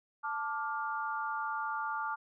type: chord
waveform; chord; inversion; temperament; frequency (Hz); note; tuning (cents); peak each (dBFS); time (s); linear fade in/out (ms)
sine; D minor; second; just; 881 / 1174.7 / 1409.6; A5 / D6 / F6; +2 / 0 / +16; -37 / -37 / -38; 0.23-2.16; 20
effects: none